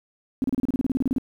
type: tone bursts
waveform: sine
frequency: 261.6 Hz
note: C4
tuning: in tune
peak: -19 dBFS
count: 15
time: 0.42-1.183 s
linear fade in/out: 0 ms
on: 21 ms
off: 32 ms
effects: 9-bit